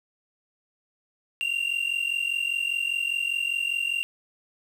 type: tone pair together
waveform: triangle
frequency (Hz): 2749 / 2794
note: F7 / F7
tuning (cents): -28 / 0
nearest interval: unison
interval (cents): 28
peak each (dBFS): -26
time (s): 1.41-4.03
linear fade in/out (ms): 0
effects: 9-bit